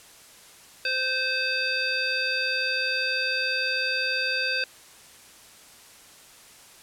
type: harmonic tone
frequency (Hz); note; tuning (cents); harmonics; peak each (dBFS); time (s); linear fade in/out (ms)
519; C5; -14; 1 / 3 / 5 / 7 / 9; -35 / -28 / -28 / -35 / -30; 0.85-4.64; 2
effects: white hiss -50 dBFS RMS until 6.82 s + low-pass 11000 Hz 12 dB/octave